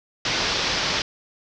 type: low-pass noise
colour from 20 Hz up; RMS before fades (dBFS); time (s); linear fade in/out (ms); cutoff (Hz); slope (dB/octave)
white; -24; 0.25-1.02; 2; 5600; 48
effects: none